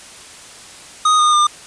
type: tone with pitch steps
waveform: square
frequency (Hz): 1244.5 / 1223.8 / 1203.5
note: D#6 / D#6 / D6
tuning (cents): 0 / -29 / +42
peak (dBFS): -11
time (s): 1.05-1.47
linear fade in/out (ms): 5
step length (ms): 140
effects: white hiss -38 dBFS RMS until 1.66 s + resampled to 22050 Hz